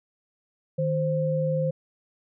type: tone pair together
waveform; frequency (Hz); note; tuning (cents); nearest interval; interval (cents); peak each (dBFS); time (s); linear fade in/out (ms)
sine; 155.56 / 523.5; D#3 / C5; 0 / +1; octave + major sixth; 2101; -25; 0.78-1.71; 10
effects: none